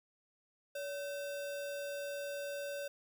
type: tone with sample-and-hold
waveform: sine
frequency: 569 Hz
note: C#5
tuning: 45 cents sharp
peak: -38 dBFS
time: 0.75-2.88 s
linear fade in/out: 5 ms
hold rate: 2100 Hz
effects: none